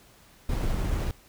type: noise with sample-and-hold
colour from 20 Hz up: brown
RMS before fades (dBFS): -27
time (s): 0.49-1.11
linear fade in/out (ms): 2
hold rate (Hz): 8820
effects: pink hiss -56 dBFS RMS until 1.28 s